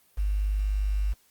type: tone with quantisation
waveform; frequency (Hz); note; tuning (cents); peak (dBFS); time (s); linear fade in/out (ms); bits
sine; 50.5; G#1; -48; -23; 0.17-1.14; 20; 8
effects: white hiss -63 dBFS RMS until 1.3 s + Opus 32 kbps